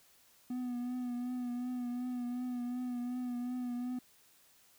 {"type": "tone with vibrato", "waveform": "triangle", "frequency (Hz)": 246.6, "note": "B3", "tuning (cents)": -2, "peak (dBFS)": -33, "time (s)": [0.5, 3.99], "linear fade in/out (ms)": 5, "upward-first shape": "triangle", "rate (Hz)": 2.7, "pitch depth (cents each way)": 38, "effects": ["white hiss -65 dBFS RMS until 4.78 s"]}